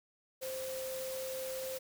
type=tone in noise; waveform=sine; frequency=523.3 Hz; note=C5; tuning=in tune; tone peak=-38 dBFS; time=0.41-1.79 s; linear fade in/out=20 ms; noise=white; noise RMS=-45 dBFS; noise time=0.41-1.79 s; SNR=+4 dB; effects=none